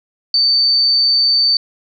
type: tone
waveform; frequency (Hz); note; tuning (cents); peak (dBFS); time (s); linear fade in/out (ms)
sine; 4565; D8; -50; -10; 0.34-1.57; 2
effects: none